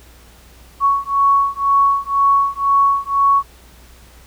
sine beating tone pair, 1112 / 1114 Hz, C#6 / C#6, +5 / +8 cents, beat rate 2 Hz, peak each -15 dBFS, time 0.8-3.43 s, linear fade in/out 50 ms, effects added 60 Hz sine -44 dBFS peak until 4.26 s + pink hiss -47 dBFS RMS until 4.26 s

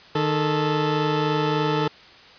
20% pulse tone pair together, 153.9 / 438.3 Hz, D#3 / A4, -19 / -7 cents, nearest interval octave + tritone, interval 1812 cents, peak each -18 dBFS, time 0.15-1.88 s, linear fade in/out 5 ms, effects white hiss -47 dBFS RMS until 2.38 s + resampled to 11025 Hz

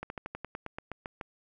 slowing click train, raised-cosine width 0.5 ms, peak -22 dBFS, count 12, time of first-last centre 0.03-1.212 s, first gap 71 ms, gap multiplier 1.08, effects none

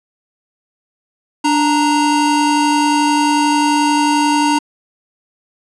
square tone pair together, 293.7 / 932.4 Hz, D4 / A#5, 0 / 0 cents, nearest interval octave + minor sixth, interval 2000 cents, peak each -15 dBFS, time 1.44-4.59 s, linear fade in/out 10 ms, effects resampled to 24000 Hz

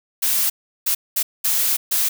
blue noise bursts at uneven times, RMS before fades -19 dBFS, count 5, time 0.22-0.5 / 0.86-0.95 / 1.16-1.23 / 1.44-1.77 / 1.91-2.09 s, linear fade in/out 10 ms, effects none

